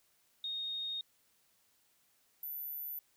sine tone pair in turn, 3714 / 14022 Hz, A#7 / A9, -7 / -7 cents, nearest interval octave + major seventh, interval 2300 cents, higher second, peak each -36 / -39 dBFS, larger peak first, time 0.44-1.01 / 2.43-2.99 s, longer first, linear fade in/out 2 ms, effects white hiss -72 dBFS RMS until 3.16 s

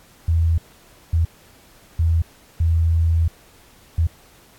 sine tone bursts at uneven times, 82.41 Hz, E2, in tune, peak -14 dBFS, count 5, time 0.28-0.58 / 1.13-1.25 / 1.99-2.22 / 2.6-3.28 / 3.98-4.07 s, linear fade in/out 5 ms, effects pink hiss -51 dBFS RMS until 4.58 s + AAC 64 kbps

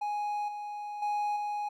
triangle tone with level steps, 830.6 Hz, G#5, in tune, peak -28 / -34 / -26 / -29 dBFS, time 0.01-1.69 s, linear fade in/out 10 ms, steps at 0.48 / 1.02 / 1.36 s, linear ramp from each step 5 ms, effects none

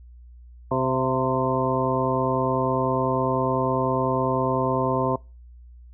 harmonic tone with a mistuned harmonic, 130 Hz, C3, 11 cents flat, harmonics 1 / 2 / 3 / 4 / 5 / 7 / 8, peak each -28 / -28 / -28 / -28 / -28 / -28 / -28 dBFS, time 0.71-5.16 s, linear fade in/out 5 ms, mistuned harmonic 5, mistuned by +37 cents, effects noise-tail reverb RT60 0.3 s tail -24 dB re dry + added 60 Hz sine -43 dBFS peak until 5.93 s

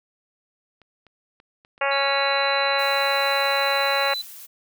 clicks, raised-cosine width 0.3 ms, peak -35 dBFS, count 8, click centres 0.817 / 1.067 / 1.401 / 1.649 / 1.779 / 1.894 / 1.963 / 2.134 s
harmonic tone, 277.2 Hz, C#4, in tune, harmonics 2 / 3 / 4 / 5 / 6 / 7 / 8 / 9 / 10, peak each -25 / -27 / -28 / -29 / -30 / -30 / -31 / -32 / -32 dBFS, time 1.81-4.14 s, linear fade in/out 5 ms
sine tone, 4000 Hz, B7, 21 cents sharp, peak -26 dBFS, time 1.91-4.22 s, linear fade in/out 10 ms
blue noise, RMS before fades -41 dBFS, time 2.78-4.47 s, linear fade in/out 20 ms
effects none

